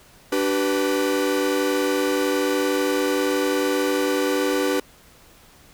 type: chord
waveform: 45% pulse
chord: G major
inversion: second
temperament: equal with one note detuned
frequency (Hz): 293.7 / 384.6 / 493.9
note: D4 / G4 / B4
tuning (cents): 0 / -33 / 0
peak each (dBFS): -24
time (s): 0.32-4.8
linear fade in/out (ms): 5
effects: pink hiss -51 dBFS RMS until 5.73 s